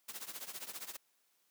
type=noise with tremolo; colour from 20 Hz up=white; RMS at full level=-42 dBFS; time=0.08-0.97 s; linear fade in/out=10 ms; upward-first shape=triangle; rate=15 Hz; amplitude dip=90%; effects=white hiss -75 dBFS RMS until 1.5 s + high-pass 200 Hz 12 dB/octave